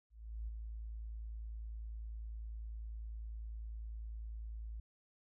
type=tone with ADSR envelope; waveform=sine; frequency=55 Hz; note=A1; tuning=in tune; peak=-38 dBFS; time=0.1-4.8 s; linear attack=380 ms; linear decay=14 ms; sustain=-4 dB; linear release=4 ms; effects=none